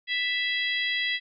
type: harmonic tone with a mistuned harmonic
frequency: 659.3 Hz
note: E5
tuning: in tune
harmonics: 3 / 4 / 5 / 6 / 7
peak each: -27 / -35 / -30 / -36 / -42 dBFS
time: 0.07-1.2 s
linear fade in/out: 50 ms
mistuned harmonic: 7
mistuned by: +77 cents
effects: none

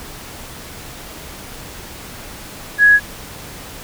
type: tone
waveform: sine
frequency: 1670 Hz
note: G#6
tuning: 9 cents sharp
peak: -6 dBFS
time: 2.78-3 s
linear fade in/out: 50 ms
effects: pink hiss -34 dBFS RMS until 3.83 s

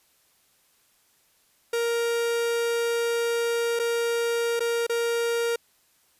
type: tone with dropouts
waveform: 45% pulse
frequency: 467.6 Hz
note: A#4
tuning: 5 cents sharp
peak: -23 dBFS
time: 1.73-5.56 s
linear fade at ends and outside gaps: 5 ms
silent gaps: 3.792-3.796 / 4.595-4.604 / 4.867-4.895 s
effects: white hiss -64 dBFS RMS until 6.19 s + resampled to 32000 Hz

